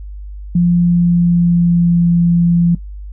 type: tone with pitch glide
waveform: sine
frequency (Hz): 174.2 to 171.7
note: F3 to F3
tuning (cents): -4 to -29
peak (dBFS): -8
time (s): 0.55-2.75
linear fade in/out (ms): 5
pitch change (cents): -25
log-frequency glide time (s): 0.71-2.11
effects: noise-tail reverb RT60 0.1 s tail -20 dB re dry + added 50 Hz sine -26 dBFS peak until 3.12 s